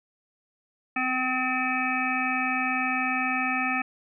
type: harmonic tone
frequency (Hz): 256.1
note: C4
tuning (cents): -37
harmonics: 1 / 3 / 5 / 7 / 9 / 10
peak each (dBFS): -31 / -31 / -31 / -31 / -31 / -31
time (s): 0.96-3.82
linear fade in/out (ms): 5
effects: none